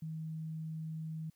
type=tone; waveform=sine; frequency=158.9 Hz; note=D#3; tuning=37 cents sharp; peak=-38 dBFS; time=0.02-1.3 s; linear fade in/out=5 ms; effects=white hiss -75 dBFS RMS until 1.35 s